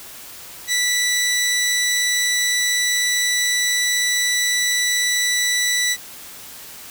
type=tone; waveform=15% pulse; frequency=1969 Hz; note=B6; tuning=6 cents flat; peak=-11 dBFS; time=0.67-5.97 s; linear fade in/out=50 ms; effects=white hiss -38 dBFS RMS until 6.9 s